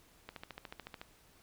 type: click train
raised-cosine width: 0.3 ms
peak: -28 dBFS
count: 11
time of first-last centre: 0.29-1.015 s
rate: 13.8 Hz
effects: pink hiss -64 dBFS RMS until 1.42 s